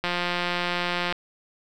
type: click train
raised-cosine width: 0.3 ms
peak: -10 dBFS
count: 192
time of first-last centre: 0.04-1.125 s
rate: 176 Hz
effects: 8-bit